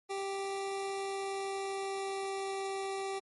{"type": "tone with pitch glide", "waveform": "25% pulse", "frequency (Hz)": [392, 389.3], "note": ["G4", "G4"], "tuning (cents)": [0, -12], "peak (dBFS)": -31, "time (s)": [0.09, 3.2], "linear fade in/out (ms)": 20, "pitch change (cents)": -12, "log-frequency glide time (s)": [0.79, 2.69], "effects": ["MP3 48 kbps"]}